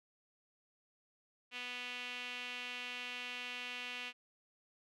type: tone with band-pass filter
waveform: sawtooth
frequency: 246.9 Hz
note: B3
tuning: in tune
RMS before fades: -44 dBFS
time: 1.51-4.13 s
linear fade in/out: 50 ms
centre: 2700 Hz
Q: 3.6
effects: none